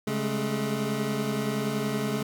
25% pulse tone cluster, 137.6 / 203.2 / 213.8 Hz, C#3 / G#3 / A3, -12 / -38 / -49 cents, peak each -28 / -31 / -25 dBFS, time 0.07-2.23 s, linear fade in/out 5 ms, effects none

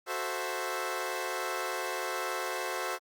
15% pulse chord, F# half-diminished seventh, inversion none, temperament equal, 370 / 440 / 523.3 / 659.3 Hz, F#4 / A4 / C5 / E5, 0 / 0 / 0 / 0 cents, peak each -31 / -33 / -30 / -33 dBFS, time 0.06-2.99 s, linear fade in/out 50 ms, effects Opus 48 kbps

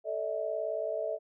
sine chord, A suspended fourth, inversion none, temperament equal with one note detuned, 440 / 587.3 / 646.1 Hz, A4 / D5 / E5, 0 / 0 / -35 cents, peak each -37 / -36 / -33 dBFS, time 0.04-1.19 s, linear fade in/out 50 ms, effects none

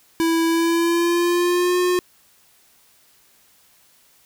square tone with pitch glide, 329.6 to 359.4 Hz, E4 to F4, 0 to +50 cents, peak -17 dBFS, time 0.2-1.99 s, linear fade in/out 0 ms, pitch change +150 cents, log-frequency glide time 0.47-1.78 s, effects white hiss -56 dBFS RMS until 4.25 s

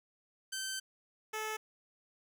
10% pulse tone pair in turn, 1546 / 433.8 Hz, G6 / A4, -24 / -25 cents, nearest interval octave + minor seventh, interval 2201 cents, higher first, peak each -28 dBFS, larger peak neither, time 0.52-0.8 / 1.33-1.57 s, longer first, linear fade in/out 10 ms, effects none

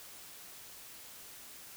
silence, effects white hiss -51 dBFS RMS until 1.76 s

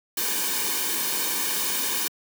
white noise with comb filter, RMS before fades -26 dBFS, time 0.17-2.08 s, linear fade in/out 5 ms, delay 1.5 ms, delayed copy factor -0.8, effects high-pass 200 Hz 12 dB/octave

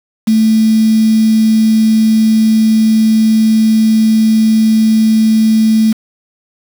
sine tone with quantisation, 219.9 Hz, A3, 1 cent flat, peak -6 dBFS, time 0.27-5.93 s, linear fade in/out 10 ms, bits 4, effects none

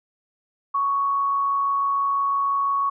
sine tone with amplitude modulation, 1113 Hz, C#6, 7 cents sharp, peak -18 dBFS, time 0.74-2.9 s, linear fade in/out 10 ms, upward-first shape sine, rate 126 Hz, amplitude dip 25%, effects none

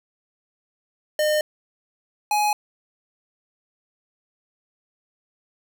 square tone pair in turn, 608 / 837.6 Hz, D#5 / G#5, -40 / +15 cents, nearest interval tritone, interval 555 cents, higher second, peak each -19 dBFS, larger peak neither, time 1.19-1.41 / 2.31-2.53 s, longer neither, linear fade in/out 2 ms, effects none

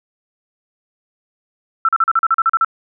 sine tone bursts, 1335 Hz, E6, 22 cents sharp, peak -10 dBFS, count 11, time 1.85-2.647 s, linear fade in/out 2 ms, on 37 ms, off 39 ms, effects none

